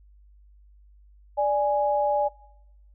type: tone pair together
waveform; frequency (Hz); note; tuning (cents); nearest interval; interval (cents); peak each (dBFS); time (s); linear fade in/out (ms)
sine; 587.9 / 830.6; D5 / G#5; +2 / 0; tritone; 598; -23; 1.37-2.29; 20
effects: noise-tail reverb RT60 0.9 s tail -23 dB re dry + added 50 Hz sine -51 dBFS peak until 2.94 s